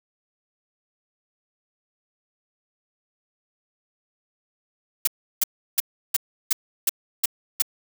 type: noise bursts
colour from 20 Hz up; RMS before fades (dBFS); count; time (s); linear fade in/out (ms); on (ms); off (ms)
blue; -19; 8; 5.05-7.622; 5; 24; 340
effects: none